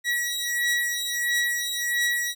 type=beating tone pair; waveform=sawtooth; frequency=1922 / 1923.5 Hz; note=B6 / B6; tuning=-48 / -46 cents; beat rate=1.5 Hz; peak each=-23 dBFS; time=0.04-2.35 s; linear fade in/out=50 ms; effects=none